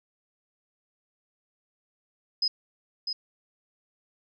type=tone with echo; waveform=sine; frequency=5040 Hz; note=D#8; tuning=21 cents sharp; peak=-22 dBFS; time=2.42-2.48 s; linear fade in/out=5 ms; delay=650 ms; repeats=1; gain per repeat=-6 dB; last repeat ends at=3.13 s; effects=none